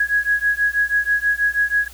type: beating tone pair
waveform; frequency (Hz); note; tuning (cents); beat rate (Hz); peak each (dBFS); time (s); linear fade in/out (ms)
sine; 1661.2 / 1667.4; G#6 / G#6; 0 / +6; 6.2; -19; 0-1.88; 5
effects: added 60 Hz sine -42 dBFS peak until 1.93 s + white hiss -44 dBFS RMS until 1.93 s